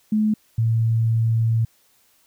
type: tone pair in turn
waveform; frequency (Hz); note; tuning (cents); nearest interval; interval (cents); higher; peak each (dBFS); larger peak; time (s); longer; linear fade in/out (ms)
sine; 214.3 / 113.52; A3 / A#2; -45 / -45; major seventh; 1100; first; -16; neither; 0.12-0.34 / 0.58-1.65; second; 5
effects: white hiss -60 dBFS RMS until 2.26 s